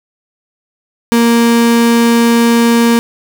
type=tone; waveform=35% pulse; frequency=233.4 Hz; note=A#3; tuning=2 cents sharp; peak=-5 dBFS; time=1.12-2.99 s; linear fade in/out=0 ms; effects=none